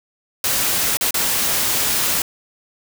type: noise with dropouts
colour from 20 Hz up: white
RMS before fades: -19 dBFS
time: 0.44-2.22 s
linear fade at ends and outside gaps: 2 ms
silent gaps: 0.971-1.01 / 1.108-1.142 s
effects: none